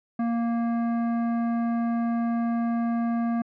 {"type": "tone with hard clipping", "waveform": "sine", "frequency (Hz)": 233.1, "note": "A#3", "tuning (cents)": 0, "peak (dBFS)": -25, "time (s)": [0.19, 3.42], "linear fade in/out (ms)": 5, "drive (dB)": 13, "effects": ["low-pass 2000 Hz 12 dB/octave"]}